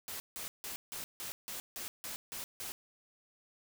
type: noise bursts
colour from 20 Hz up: white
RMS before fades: -42 dBFS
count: 10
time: 0.08-2.72 s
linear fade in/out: 0 ms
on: 120 ms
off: 160 ms
effects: none